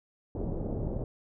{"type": "low-pass noise", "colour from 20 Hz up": "pink", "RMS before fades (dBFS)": -33, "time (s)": [0.35, 1.04], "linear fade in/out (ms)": 2, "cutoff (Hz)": 580, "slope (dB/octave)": 24, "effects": []}